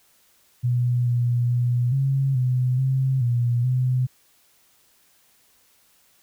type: tone with pitch steps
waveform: sine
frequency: 122.5 / 120.9 / 122 / 135.8 / 126.3 / 132.4 / 120.2 / 127.2 Hz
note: B2 / B2 / B2 / C#3 / B2 / C3 / B2 / C3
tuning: -14 / -36 / -21 / -35 / +39 / +21 / -46 / -48 cents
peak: -18 dBFS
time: 0.63-4.07 s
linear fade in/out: 20 ms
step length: 430 ms
effects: white hiss -60 dBFS RMS until 6.22 s